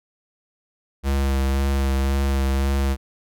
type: tone with vibrato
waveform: square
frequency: 68 Hz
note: C#2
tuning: 33 cents flat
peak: -19 dBFS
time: 1.03-2.97 s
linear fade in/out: 50 ms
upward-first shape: sine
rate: 1.9 Hz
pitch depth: 21 cents each way
effects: none